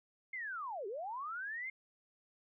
sine linear two-way sweep, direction down then up, 2147 to 370.8 to 2147 Hz, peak -39 dBFS, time 0.33-1.7 s, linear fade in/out 5 ms, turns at 0.87 s, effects none

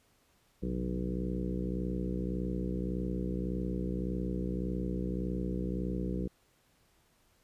harmonic tone with a mistuned harmonic, 61.74 Hz, B1, in tune, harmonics 1 / 2 / 3 / 4 / 5 / 6 / 7 / 8, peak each -37 / -43 / -35 / -45 / -40 / -43 / -44 / -45 dBFS, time 0.62-6.28 s, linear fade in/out 10 ms, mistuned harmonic 2, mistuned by +99 cents, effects pink hiss -69 dBFS RMS until 7.43 s + resampled to 32000 Hz

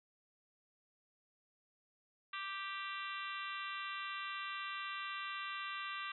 harmonic tone, 392 Hz, G4, in tune, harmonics 3 / 4 / 5 / 6 / 7 / 8 / 9 / 10, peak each -44 / -48 / -49 / -52 / -48 / -54 / -52 / -55 dBFS, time 2.33-6.12 s, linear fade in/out 5 ms, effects none

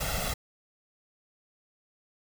pink noise with comb filter, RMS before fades -31 dBFS, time 0-0.34 s, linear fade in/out 10 ms, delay 1.5 ms, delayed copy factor +0.8, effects none

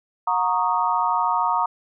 sine tone cluster, 725 / 932 / 1108 / 1241 Hz, F#5 / A#5 / C#6 / D#6, -35 / -1 / -1 / -5 cents, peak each -26 / -21 / -26 / -25 dBFS, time 0.27-1.66 s, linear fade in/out 5 ms, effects none

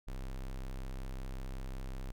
square tone, 32.7 Hz, C1, in tune, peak -39 dBFS, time 0.07-2.12 s, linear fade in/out 10 ms, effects none

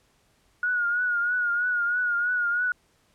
sine tone with vibrato, 1443 Hz, F#6, 44 cents flat, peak -22 dBFS, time 0.63-2.72 s, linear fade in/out 2 ms, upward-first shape triangle, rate 3.1 Hz, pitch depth 60 cents each way, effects pink hiss -65 dBFS RMS until 3.14 s + low-pass 11000 Hz 12 dB/octave

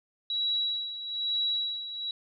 sine tone with tremolo, 3895 Hz, B7, 25 cents flat, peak -25 dBFS, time 0.3-2.11 s, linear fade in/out 2 ms, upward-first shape sine, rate 1.1 Hz, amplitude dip 70%, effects none

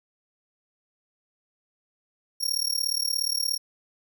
sawtooth tone with amplitude modulation, 5560 Hz, F8, 9 cents flat, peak -18 dBFS, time 2.4-3.58 s, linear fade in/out 20 ms, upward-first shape sine, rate 37 Hz, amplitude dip 95%, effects none

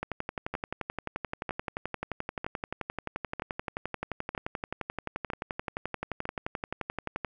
two click trains, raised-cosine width 0.5 ms, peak -17 / -18 dBFS, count 84 / 7, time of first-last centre 0.03-7.247 / 0.54-6.254 s, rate 11.5 / 1.05 Hz, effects none

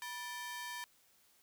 sawtooth ring-modulated tone, 1368 Hz, F6, 36 cents flat, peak -35 dBFS, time 0.02-0.84 s, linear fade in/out 0 ms, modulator 395 Hz, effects white hiss -69 dBFS RMS until 1.42 s

